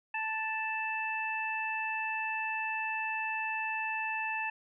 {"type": "harmonic tone", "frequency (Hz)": 880, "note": "A5", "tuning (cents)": 0, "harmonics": [1, 2, 3], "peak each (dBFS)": [-36, -37, -35], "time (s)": [0.14, 4.5], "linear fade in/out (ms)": 5, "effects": []}